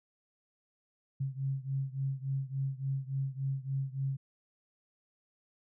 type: beating tone pair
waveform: sine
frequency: 134.3 / 137.8 Hz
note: C3 / C#3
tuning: +46 / -10 cents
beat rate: 3.5 Hz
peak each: -34 / -36 dBFS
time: 1.2-4.17 s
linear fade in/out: 10 ms
effects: none